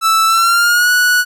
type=tone with pitch glide; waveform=45% pulse; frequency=1318.5 to 1471.4 Hz; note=E6 to F#6; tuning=0 to -10 cents; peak=-9 dBFS; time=0.01-1.25 s; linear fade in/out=50 ms; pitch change=+190 cents; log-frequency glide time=0.26-0.91 s; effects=none